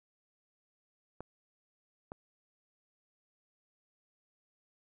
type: clicks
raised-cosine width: 1 ms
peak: -28 dBFS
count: 2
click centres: 1.206 / 2.119 s
effects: none